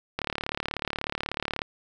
click train, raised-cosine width 0.3 ms, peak -12 dBFS, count 53, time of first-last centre 0.19-1.619 s, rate 36.4 Hz, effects none

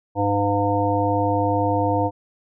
harmonic tone, 101.1 Hz, G#2, 46 cents flat, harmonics 1 / 3 / 5 / 7 / 9, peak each -24 / -24 / -24 / -24 / -24 dBFS, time 0.15-2.11 s, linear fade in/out 50 ms, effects none

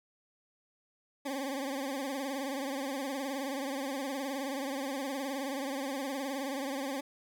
20% pulse tone with vibrato, 272.6 Hz, C#4, 29 cents flat, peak -29 dBFS, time 1.25-7.01 s, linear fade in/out 10 ms, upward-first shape triangle, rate 19 Hz, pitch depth 110 cents each way, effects none

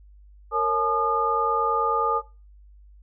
sine tone cluster, 459.6 / 549 / 857 / 1217 Hz, A#4 / C#5 / A5 / D#6, -25 / -17 / -46 / -39 cents, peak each -26 / -32 / -27 / -23 dBFS, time 0.51-2.22 s, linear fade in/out 50 ms, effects noise-tail reverb RT60 0.3 s tail -19 dB re dry + added 50 Hz sine -47 dBFS peak until 3.02 s

